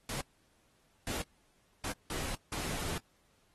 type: noise bursts at uneven times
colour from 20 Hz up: pink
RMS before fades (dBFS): -38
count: 5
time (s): 0.09-0.21 / 1.07-1.22 / 1.84-1.92 / 2.1-2.35 / 2.52-2.98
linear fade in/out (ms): 2
effects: pink hiss -71 dBFS RMS until 3.54 s + AAC 32 kbps